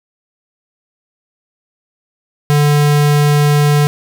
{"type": "tone", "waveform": "square", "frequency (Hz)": 146.83, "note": "D3", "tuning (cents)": 0, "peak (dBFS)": -9, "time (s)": [2.5, 3.87], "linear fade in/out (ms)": 0, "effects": []}